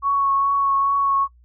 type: tone with vibrato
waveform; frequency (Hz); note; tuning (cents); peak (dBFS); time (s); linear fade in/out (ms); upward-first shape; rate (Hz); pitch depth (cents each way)
sine; 1108.7; C#6; 0; -16; 0.02-1.28; 50; triangle; 2.4; 17
effects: noise-tail reverb RT60 0.1 s tail -23 dB re dry + added 60 Hz sine -49 dBFS peak until 1.44 s